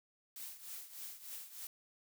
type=noise with tremolo; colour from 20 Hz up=blue; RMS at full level=-45 dBFS; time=0.36-1.67 s; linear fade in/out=2 ms; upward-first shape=triangle; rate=3.3 Hz; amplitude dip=80%; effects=none